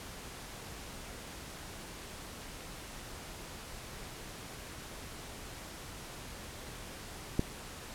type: click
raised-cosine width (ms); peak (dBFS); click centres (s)
3; -14; 7.394
effects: pink hiss -46 dBFS RMS until 7.94 s + low-pass 12000 Hz 12 dB/octave